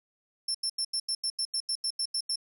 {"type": "tone bursts", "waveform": "35% pulse", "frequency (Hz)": 5370, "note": "E8", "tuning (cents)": 31, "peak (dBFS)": -25, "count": 13, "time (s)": [0.48, 2.358], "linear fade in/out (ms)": 5, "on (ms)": 66, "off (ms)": 85, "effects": []}